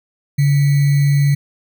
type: tone with sample-and-hold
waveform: sine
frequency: 142.3 Hz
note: C#3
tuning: 46 cents sharp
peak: -10 dBFS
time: 0.38-1.35 s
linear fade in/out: 10 ms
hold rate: 2100 Hz
effects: none